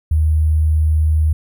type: tone with sample-and-hold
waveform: sine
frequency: 77.78 Hz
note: D#2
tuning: in tune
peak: -11 dBFS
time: 0.11-1.33 s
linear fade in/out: 5 ms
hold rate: 11025 Hz
effects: none